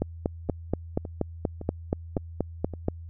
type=two click trains; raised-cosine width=2 ms; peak=-11 / -23 dBFS; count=13 / 5; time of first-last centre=0.02-2.884 / 0.49-2.737 s; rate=4.19 / 1.78 Hz; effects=added 83 Hz sine -38 dBFS peak until 3.09 s